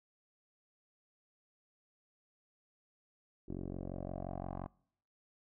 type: tone with low-pass filter sweep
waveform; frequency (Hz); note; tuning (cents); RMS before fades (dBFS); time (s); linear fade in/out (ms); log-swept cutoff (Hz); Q
10% pulse; 45.76; F#1; -18; -42; 3.48-4.67; 10; 370 to 950; 3.3
effects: noise-tail reverb RT60 0.7 s tail -25 dB re dry